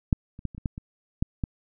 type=clicks; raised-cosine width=5 ms; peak=-7 / -29 / -16 / -29 / -26 / -14 / -23 / -11 / -14 dBFS; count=9; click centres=0.128 / 0.391 / 0.453 / 0.548 / 0.58 / 0.658 / 0.779 / 1.225 / 1.438 s; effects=none